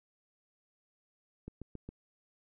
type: click train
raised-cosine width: 3 ms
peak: -30 dBFS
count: 4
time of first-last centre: 1.48-1.89 s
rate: 7.32 Hz
effects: none